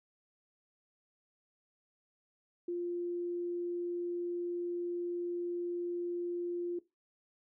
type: tone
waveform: sine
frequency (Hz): 349.2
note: F4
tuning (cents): 0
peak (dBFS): -33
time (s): 2.68-6.79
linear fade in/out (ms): 5
effects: noise-tail reverb RT60 0.2 s tail -17 dB re dry